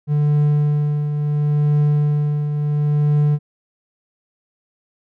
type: tone with tremolo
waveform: triangle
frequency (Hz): 147.8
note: D3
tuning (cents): +11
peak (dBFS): -10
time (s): 0.07-3.39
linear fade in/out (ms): 50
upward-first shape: triangle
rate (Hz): 0.72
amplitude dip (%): 55
effects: none